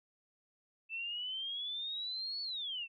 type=exponential two-way sweep; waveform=sine; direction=up then down; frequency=2637 to 4464 to 2637 Hz; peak=-37 dBFS; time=0.89-2.88 s; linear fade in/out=50 ms; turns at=2.42 s; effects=none